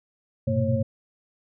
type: tone cluster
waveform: sine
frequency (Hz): 99.7 / 117.6 / 125.5 / 227.5 / 543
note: G2 / A#2 / B2 / A#3 / C#5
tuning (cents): +30 / +16 / +28 / -42 / -36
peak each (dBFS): -27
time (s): 0.47-0.83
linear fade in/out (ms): 10
effects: none